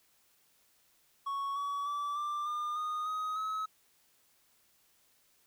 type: tone with pitch steps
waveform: triangle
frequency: 1110 / 1133.3 / 1157.1 / 1181.5 / 1206.3 / 1231.6 / 1257.5 / 1283.9 Hz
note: C#6 / C#6 / D6 / D6 / D6 / D#6 / D#6 / E6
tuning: +2 / +38 / -26 / +10 / +46 / -18 / +18 / -46 cents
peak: -31 dBFS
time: 1.26-3.66 s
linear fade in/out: 10 ms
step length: 300 ms
effects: white hiss -69 dBFS RMS until 5.46 s